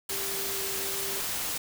sine tone in noise, 392 Hz, G4, in tune, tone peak -39 dBFS, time 0.1-1.2 s, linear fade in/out 5 ms, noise white, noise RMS -32 dBFS, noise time 0.09-1.58 s, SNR -10 dB, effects none

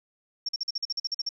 sine tone bursts, 5490 Hz, F8, 31 cents flat, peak -26 dBFS, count 12, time 0.46-1.291 s, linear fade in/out 5 ms, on 28 ms, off 45 ms, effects 11-bit

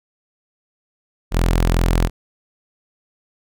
sawtooth tone, 42.62 Hz, F1, 41 cents flat, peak -10 dBFS, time 1.31-2.1 s, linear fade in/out 50 ms, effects none

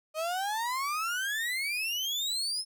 35% pulse exponential sweep, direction up, 613 to 5274 Hz, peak -28 dBFS, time 0.14-2.65 s, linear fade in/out 50 ms, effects none

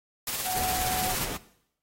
white noise with tremolo, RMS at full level -30 dBFS, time 0.27-1.25 s, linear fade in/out 2 ms, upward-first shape sine, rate 17 Hz, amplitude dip 40%
sine tone, 741 Hz, F#5, 2 cents sharp, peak -29 dBFS, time 0.44-1.15 s, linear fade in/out 50 ms
pink noise, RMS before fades -35 dBFS, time 0.55-1.37 s, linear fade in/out 5 ms
effects noise-tail reverb RT60 0.7 s tail -17 dB re dry + AAC 48 kbps

